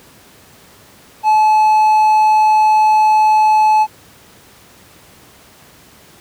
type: tone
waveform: triangle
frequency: 861 Hz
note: A5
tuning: 38 cents flat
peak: -6 dBFS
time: 1.23-3.87 s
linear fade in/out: 50 ms
effects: pink hiss -44 dBFS RMS until 6.2 s + high-pass 80 Hz 12 dB/octave